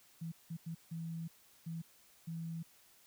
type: tone bursts at uneven times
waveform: sine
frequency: 164.81 Hz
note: E3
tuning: in tune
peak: -39 dBFS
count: 6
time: 0.21-0.32 / 0.5-0.57 / 0.66-0.75 / 0.91-1.28 / 1.66-1.82 / 2.27-2.63 s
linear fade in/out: 10 ms
effects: white hiss -65 dBFS RMS until 3.06 s